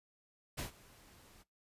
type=noise with ADSR envelope; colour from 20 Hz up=pink; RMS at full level=-39 dBFS; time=0.57-1.44 s; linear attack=19 ms; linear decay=120 ms; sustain=-22 dB; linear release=29 ms; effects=noise-tail reverb RT60 0.2 s tail -21 dB re dry + resampled to 32000 Hz